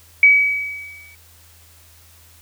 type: tone with exponential decay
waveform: sine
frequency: 2275 Hz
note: C#7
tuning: 44 cents sharp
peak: -5 dBFS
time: 0.23-1.15 s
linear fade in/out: 2 ms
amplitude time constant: 200 ms
effects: added 83 Hz sine -50 dBFS peak until 2.41 s + white hiss -50 dBFS RMS until 2.41 s